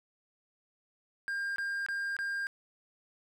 triangle tone bursts, 1603 Hz, G6, 38 cents sharp, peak -30 dBFS, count 4, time 1.28-2.469 s, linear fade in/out 0 ms, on 280 ms, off 23 ms, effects none

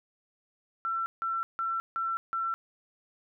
sine tone bursts, 1346 Hz, E6, 36 cents sharp, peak -28 dBFS, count 5, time 0.85-2.54 s, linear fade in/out 0 ms, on 210 ms, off 160 ms, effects none

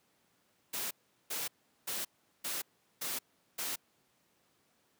white noise bursts, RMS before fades -37 dBFS, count 6, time 0.73-3.76 s, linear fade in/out 10 ms, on 180 ms, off 390 ms, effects pink hiss -72 dBFS RMS until 4.99 s + high-pass 150 Hz 12 dB/octave

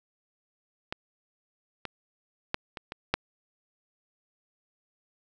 clicks, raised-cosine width 0.3 ms, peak -16 / -18 / -10 / -21 / -20 / -7 dBFS, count 6, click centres 0.925 / 1.853 / 2.544 / 2.772 / 2.921 / 3.14 s, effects none

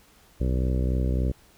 harmonic tone, 63.5 Hz, B1, 49 cents sharp, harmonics 1 / 2 / 3 / 4 / 5 / 6 / 7 / 8 / 9, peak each -23 / -29 / -33 / -35 / -37 / -39 / -40 / -41 / -42 dBFS, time 0.4-1.32 s, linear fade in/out 10 ms, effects pink hiss -57 dBFS RMS until 1.57 s

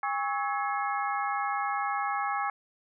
sine tone cluster, 811 / 1109 / 1300 / 1687 / 2162 Hz, G#5 / C#6 / E6 / G#6 / C#7, -41 / 0 / -24 / +27 / -44 cents, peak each -31 / -33 / -34 / -37 / -40 dBFS, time 0.03-2.5 s, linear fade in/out 2 ms, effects none

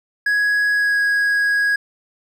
triangle tone with pitch glide, 1668 to 1653.6 Hz, G#6 to G#6, +7 to -8 cents, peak -13 dBFS, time 0.26-1.76 s, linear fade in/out 5 ms, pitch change -15 cents, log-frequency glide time 0.73-1 s, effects none

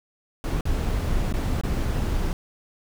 brown noise with dropouts, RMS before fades -24 dBFS, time 0.44-2.33 s, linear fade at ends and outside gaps 1 ms, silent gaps 0.609-0.654 / 1.325-1.339 / 1.612-1.635 s, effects none

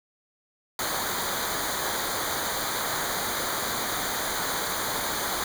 pink noise with comb filter, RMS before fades -29 dBFS, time 0.79-5.44 s, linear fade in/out 2 ms, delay 0.37 ms, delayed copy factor -0.85, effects none

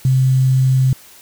sine tone with quantisation, 130.81 Hz, C3, in tune, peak -10 dBFS, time 0.05-0.93 s, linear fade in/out 2 ms, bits 6, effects white hiss -43 dBFS RMS until 1.21 s

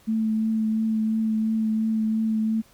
sine tone with vibrato, 220 Hz, A3, in tune, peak -20 dBFS, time 0.07-2.62 s, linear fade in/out 20 ms, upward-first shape triangle, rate 2.9 Hz, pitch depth 17 cents each way, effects pink hiss -56 dBFS RMS until 2.73 s + MP3 96 kbps

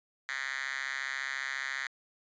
5% pulse tone with high-pass filter, 134.5 Hz, C3, 48 cents sharp, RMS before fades -36 dBFS, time 0.29-1.87 s, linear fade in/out 0 ms, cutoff 1900 Hz, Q 4.7, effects resampled to 16000 Hz

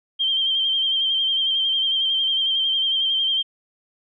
sine tone with vibrato, 3158 Hz, G7, 12 cents sharp, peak -18 dBFS, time 0.19-3.43 s, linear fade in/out 20 ms, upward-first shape sine, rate 11 Hz, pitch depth 37 cents each way, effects none

